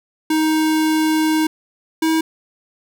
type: tone pair in turn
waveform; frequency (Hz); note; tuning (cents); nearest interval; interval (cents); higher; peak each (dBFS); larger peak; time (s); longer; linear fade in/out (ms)
square; 313.5 / 320.6; D#4 / E4; +13 / -48; unison; 39; second; -15; neither; 0.3-1.47 / 2.02-2.21; first; 5
effects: none